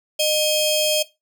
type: ring-modulated tone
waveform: sawtooth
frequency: 1912 Hz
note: A#6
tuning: 43 cents sharp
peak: -10 dBFS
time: 0.19-1.03 s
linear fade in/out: 10 ms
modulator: 1300 Hz
effects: noise-tail reverb RT60 0.2 s tail -17 dB re dry